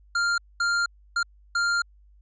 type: tone bursts at uneven times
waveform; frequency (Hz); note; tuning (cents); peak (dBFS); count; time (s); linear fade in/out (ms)
square; 1396.9; F6; 0; -22; 4; 0.15-0.38 / 0.6-0.86 / 1.16-1.23 / 1.55-1.82; 5
effects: added 50 Hz sine -52 dBFS peak until 2.21 s + resampled to 16000 Hz